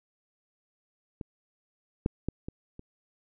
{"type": "clicks", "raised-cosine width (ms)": 3, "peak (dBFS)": [-24, -12, -16, -23, -30], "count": 5, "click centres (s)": [1.212, 2.061, 2.286, 2.485, 2.794], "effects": []}